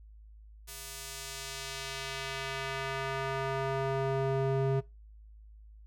square tone with band-pass filter sweep, 135 Hz, C#3, 45 cents flat, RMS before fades -34 dBFS, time 0.67-4.81 s, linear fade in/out 20 ms, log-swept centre 12000 to 320 Hz, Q 0.74, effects noise-tail reverb RT60 0.2 s tail -19 dB re dry + added 53 Hz sine -50 dBFS peak until 5.86 s

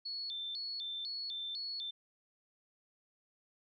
sine tone with vibrato, 3946 Hz, B7, 2 cents flat, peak -38 dBFS, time 0.05-1.91 s, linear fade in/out 10 ms, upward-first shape square, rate 2 Hz, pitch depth 180 cents each way, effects none

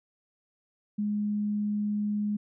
sine tone, 208.2 Hz, G#3, 5 cents sharp, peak -26 dBFS, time 0.98-2.37 s, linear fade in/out 10 ms, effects none

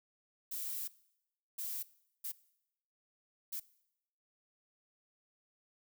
violet noise bursts at uneven times, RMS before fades -40 dBFS, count 4, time 0.51-0.88 / 1.58-1.83 / 2.24-2.32 / 3.52-3.6 s, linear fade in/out 10 ms, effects noise-tail reverb RT60 0.8 s tail -20 dB re dry

